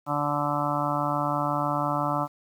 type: harmonic tone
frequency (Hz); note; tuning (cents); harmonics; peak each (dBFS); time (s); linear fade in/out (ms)
146; D3; -10; 1 / 2 / 4 / 5 / 6 / 7 / 8 / 9; -32 / -32 / -32 / -32 / -32 / -32 / -32 / -32; 0.06-2.28; 50
effects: 9-bit